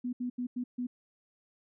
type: tone bursts at uneven times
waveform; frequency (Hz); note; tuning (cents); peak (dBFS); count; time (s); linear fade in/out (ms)
sine; 246.9; B3; 0; -31; 5; 0.04-0.13 / 0.2-0.3 / 0.38-0.47 / 0.56-0.64 / 0.78-0.87; 10
effects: none